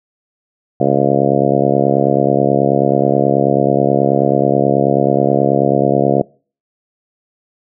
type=harmonic tone; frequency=69.3 Hz; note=C#2; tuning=in tune; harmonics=2 / 3 / 4 / 5 / 6 / 7 / 8 / 9 / 10; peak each=-19 / -19 / -19 / -19 / -19 / -19 / -19 / -19 / -19 dBFS; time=0.8-6.22 s; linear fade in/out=5 ms; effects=noise-tail reverb RT60 0.4 s tail -24 dB re dry